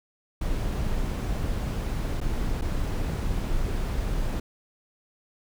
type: noise with dropouts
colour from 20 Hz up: brown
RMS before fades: -27 dBFS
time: 0.41-4.4 s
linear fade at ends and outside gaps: 5 ms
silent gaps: 2.204-2.212 / 2.613-2.619 s
effects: none